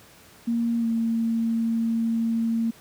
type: tone with pitch glide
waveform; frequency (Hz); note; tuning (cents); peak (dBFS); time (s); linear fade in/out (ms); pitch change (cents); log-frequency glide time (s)
sine; 233.1 to 228.2; A#3 to A#3; 0 to -37; -21; 0.47-2.71; 10; -37; 0.79-0.86
effects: pink hiss -51 dBFS RMS until 2.8 s + high-pass 80 Hz 12 dB/octave